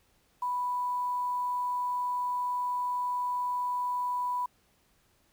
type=tone with quantisation; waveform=sine; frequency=987.8 Hz; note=B5; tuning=in tune; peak=-28 dBFS; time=0.42-4.46 s; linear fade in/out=5 ms; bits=9; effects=pink hiss -68 dBFS RMS until 5.32 s